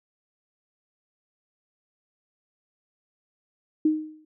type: tone with exponential decay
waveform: sine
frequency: 310 Hz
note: D#4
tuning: 6 cents flat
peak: -15 dBFS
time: 3.85-4.25 s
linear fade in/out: 5 ms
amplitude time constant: 85 ms
effects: none